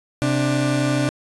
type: tone pair together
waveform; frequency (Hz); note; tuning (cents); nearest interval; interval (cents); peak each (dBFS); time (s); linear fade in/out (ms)
30% pulse; 131.6 / 294.9; C3 / D4; +10 / +7; octave + major second; 1397; -18; 0.22-1.09; 0
effects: resampled to 24000 Hz